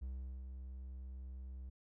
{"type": "tone with ADSR envelope", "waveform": "triangle", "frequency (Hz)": 64.5, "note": "C2", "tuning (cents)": -24, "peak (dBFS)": -38, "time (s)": [0.01, 1.7], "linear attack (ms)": 17, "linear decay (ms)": 400, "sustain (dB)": -5, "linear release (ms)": 12, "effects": []}